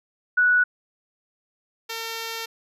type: tone pair in turn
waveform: sine / 5% pulse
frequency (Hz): 1473 / 454.2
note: F#6 / A#4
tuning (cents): -8 / -45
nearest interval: octave + minor sixth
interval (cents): 2037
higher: first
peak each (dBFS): -15 / -18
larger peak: first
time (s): 0.37-0.64 / 1.89-2.46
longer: second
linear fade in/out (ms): 10
effects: resampled to 32000 Hz